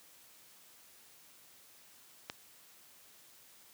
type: click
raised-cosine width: 0.2 ms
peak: -21 dBFS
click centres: 2.299 s
effects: white hiss -60 dBFS RMS until 3.73 s + high-pass 80 Hz 12 dB/octave